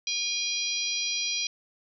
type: harmonic tone with a mistuned harmonic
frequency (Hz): 811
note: G#5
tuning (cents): -41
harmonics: 3 / 4 / 5 / 6 / 7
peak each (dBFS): -34 / -33 / -34 / -34 / -32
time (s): 0.07-1.47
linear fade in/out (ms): 2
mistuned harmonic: 7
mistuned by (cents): +15
effects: none